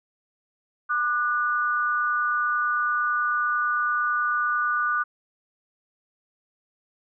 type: tone pair together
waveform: sine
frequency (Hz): 1198 / 1469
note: D6 / F#6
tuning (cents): +34 / -13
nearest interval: major third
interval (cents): 353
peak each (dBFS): -24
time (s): 0.89-5.04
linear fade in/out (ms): 20
effects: none